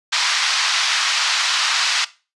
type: band-pass noise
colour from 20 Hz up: white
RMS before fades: -19 dBFS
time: 0.12-2.05 s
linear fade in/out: 10 ms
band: 960 to 5400 Hz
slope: 24 dB/octave
effects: noise-tail reverb RT60 0.3 s tail -17 dB re dry + resampled to 24000 Hz